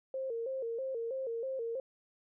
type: tone with vibrato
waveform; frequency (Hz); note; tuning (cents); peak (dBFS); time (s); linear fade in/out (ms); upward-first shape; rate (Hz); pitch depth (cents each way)
sine; 493.9; B4; 0; -34; 0.14-1.8; 2; square; 3.1; 120
effects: none